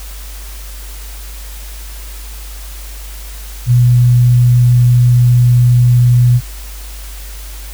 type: tone with vibrato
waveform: sine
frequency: 122.3 Hz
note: B2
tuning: 16 cents flat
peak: -5 dBFS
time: 3.66-6.41 s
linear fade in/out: 50 ms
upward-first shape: triangle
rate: 20 Hz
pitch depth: 17 cents each way
effects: added 50 Hz sine -26 dBFS peak until 7.73 s + white hiss -34 dBFS RMS until 7.73 s